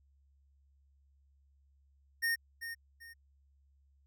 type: tone with echo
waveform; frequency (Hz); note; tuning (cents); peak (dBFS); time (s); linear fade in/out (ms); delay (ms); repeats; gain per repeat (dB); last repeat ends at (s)
square; 1842; A#6; -21; -30; 2.22-2.36; 20; 390; 2; -10; 3.14
effects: added 69 Hz sine -65 dBFS peak until 4.06 s